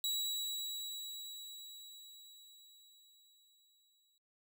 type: tone with exponential decay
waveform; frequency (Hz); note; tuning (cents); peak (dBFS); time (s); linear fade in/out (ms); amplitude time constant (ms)
sawtooth; 3897; B7; -24; -30; 0.04-4.18; 1; 900
effects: noise-tail reverb RT60 0.2 s tail -26 dB re dry